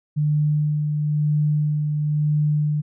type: tone with tremolo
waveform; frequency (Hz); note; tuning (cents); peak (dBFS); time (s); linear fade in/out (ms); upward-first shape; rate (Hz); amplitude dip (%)
sine; 149.9; D3; +36; -16; 0.16-2.82; 20; sine; 1; 35
effects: none